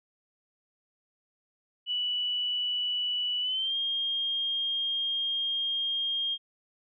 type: tone with pitch glide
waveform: sine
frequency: 2957 to 3225 Hz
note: F#7 to G7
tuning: -2 to +48 cents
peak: -27 dBFS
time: 1.86-6.38 s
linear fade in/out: 50 ms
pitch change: +150 cents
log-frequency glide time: 3.41-3.76 s
effects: none